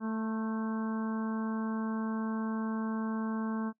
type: harmonic tone with a mistuned harmonic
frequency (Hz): 221.3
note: A3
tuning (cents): +10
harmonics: 1 / 2 / 3 / 4 / 5 / 6 / 7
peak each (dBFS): -31 / -43 / -48 / -45 / -44 / -50 / -48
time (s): 0-3.73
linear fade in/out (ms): 50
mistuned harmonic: 5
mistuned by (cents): -25
effects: noise-tail reverb RT60 0.1 s tail -25 dB re dry